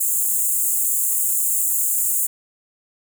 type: high-pass noise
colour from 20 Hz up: pink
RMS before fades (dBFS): -20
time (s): 0-2.27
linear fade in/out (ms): 10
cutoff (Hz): 7000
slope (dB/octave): 96
effects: none